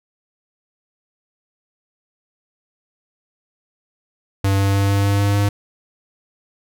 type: tone with pitch steps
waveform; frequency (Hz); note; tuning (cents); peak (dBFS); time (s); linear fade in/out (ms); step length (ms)
square; 98 / 98.57 / 99.14 / 99.71 / 100.29 / 100.87 / 101.46; G2 / G2 / G2 / G2 / G2 / G2 / G#2; 0 / +10 / +20 / +30 / +40 / +50 / -40; -15; 4.44-5.49; 5; 150
effects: none